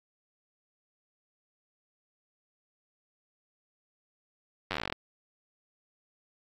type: slowing click train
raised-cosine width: 0.3 ms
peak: -15 dBFS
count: 14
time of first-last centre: 4.71-4.925 s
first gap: 10 ms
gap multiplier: 1.08
effects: AAC 64 kbps